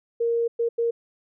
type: tone bursts at uneven times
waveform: sine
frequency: 466.2 Hz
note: A#4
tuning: in tune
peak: -20 dBFS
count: 3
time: 0.2-0.48 / 0.59-0.69 / 0.78-0.91 s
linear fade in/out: 10 ms
effects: none